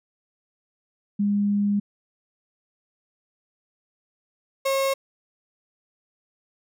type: tone pair in turn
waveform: sine / 35% pulse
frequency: 203.7 / 541.8 Hz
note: G#3 / C#5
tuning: -33 / -40 cents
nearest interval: octave + perfect fourth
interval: 1693 cents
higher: second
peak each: -19 dBFS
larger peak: neither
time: 1.19-1.8 / 4.65-4.94 s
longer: first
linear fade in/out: 10 ms
effects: none